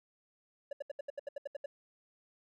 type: tone bursts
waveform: triangle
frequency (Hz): 568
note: C#5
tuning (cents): +42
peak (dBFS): -34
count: 11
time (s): 0.71-1.66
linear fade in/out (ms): 5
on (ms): 20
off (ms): 73
effects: none